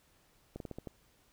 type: slowing click train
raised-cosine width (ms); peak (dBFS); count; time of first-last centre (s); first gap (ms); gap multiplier
2; -28; 6; 0.56-0.873; 42; 1.2
effects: pink hiss -68 dBFS RMS until 1.32 s